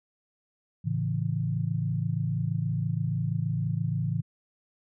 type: chord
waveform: sine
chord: A major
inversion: none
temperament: equal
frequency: 110 / 138.59 / 164.81 Hz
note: A2 / C#3 / E3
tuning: 0 / 0 / 0 cents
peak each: -30 dBFS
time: 0.84-4.22 s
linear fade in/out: 20 ms
effects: none